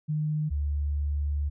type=tone pair in turn; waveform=sine; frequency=152.5 / 72.68 Hz; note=D#3 / D2; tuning=-34 / -17 cents; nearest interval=octave + minor second; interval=1283 cents; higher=first; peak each=-25 dBFS; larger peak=neither; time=0.08-0.5 / 0.5-1.5 s; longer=second; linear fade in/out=20 ms; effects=none